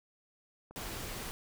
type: clicks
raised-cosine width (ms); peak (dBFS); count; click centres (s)
1; -37; 2; 0.71 / 0.785
type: noise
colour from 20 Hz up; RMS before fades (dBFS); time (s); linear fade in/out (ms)
pink; -41; 0.76-1.31; 0
effects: none